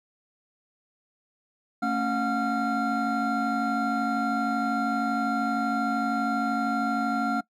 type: tone cluster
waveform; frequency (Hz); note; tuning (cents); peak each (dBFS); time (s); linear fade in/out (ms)
triangle; 223.4 / 276.2 / 721 / 1379; A3 / C#4 / F#5 / F6; +27 / -6 / -45 / -22; -27; 1.82-7.41; 10
effects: noise-tail reverb RT60 0.1 s tail -22 dB re dry + tanh soft clip ceiling -13 dBFS